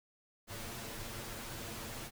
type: noise with comb filter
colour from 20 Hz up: pink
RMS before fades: -44 dBFS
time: 0.47-2.11 s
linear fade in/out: 50 ms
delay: 8.8 ms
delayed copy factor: +0.65
effects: none